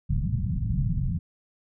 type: low-pass noise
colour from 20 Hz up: white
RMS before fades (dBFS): -26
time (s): 0.09-1.19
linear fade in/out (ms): 10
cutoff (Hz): 180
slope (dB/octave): 48
effects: none